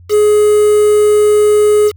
triangle tone with quantisation, 420 Hz, G#4, 19 cents sharp, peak -4 dBFS, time 0.09-1.92 s, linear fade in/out 50 ms, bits 4, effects added 88 Hz sine -36 dBFS peak until 1.96 s

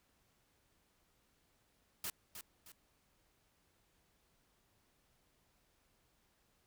white noise with echo, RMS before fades -41 dBFS, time 2.04-2.1 s, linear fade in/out 2 ms, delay 310 ms, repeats 2, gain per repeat -8 dB, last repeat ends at 2.72 s, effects pink hiss -75 dBFS RMS until 6.66 s

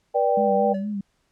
sine chord, G major, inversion first, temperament equal with one note detuned, 483.7 / 587.3 / 784 Hz, B4 / D5 / G5, -36 / 0 / 0 cents, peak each -22 dBFS, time 0.14-0.74 s, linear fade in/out 20 ms
sine tone with vibrato, 203 Hz, G#3, 39 cents flat, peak -25 dBFS, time 0.37-1.01 s, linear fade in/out 5 ms, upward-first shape sine, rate 4.3 Hz, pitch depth 64 cents each way
triangle tone with exponential decay, 573 Hz, D5, 43 cents flat, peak -24 dBFS, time 0.74-0.94 s, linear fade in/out 5 ms, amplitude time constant 42 ms
effects pink hiss -69 dBFS RMS until 1.31 s + low-pass 9000 Hz 12 dB/octave

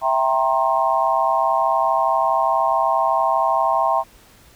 sine chord, C dominant seventh, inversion first, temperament equal with one note detuned, 659.3 / 784 / 932.3 / 1064.8 Hz, E5 / G5 / Bb5 / C6, 0 / 0 / 0 / +30 cents, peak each -21 dBFS, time 0.01-4.04 s, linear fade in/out 50 ms, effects pink hiss -50 dBFS RMS until 4.55 s

